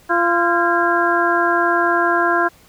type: harmonic tone with a mistuned harmonic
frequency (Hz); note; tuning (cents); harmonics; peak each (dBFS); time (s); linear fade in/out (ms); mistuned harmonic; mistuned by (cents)
344.5; F4; -24; 1 / 2 / 3 / 4 / 5; -20 / -20 / -20 / -20 / -20; 0.09-2.49; 20; 5; -98
effects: pink hiss -50 dBFS RMS until 2.68 s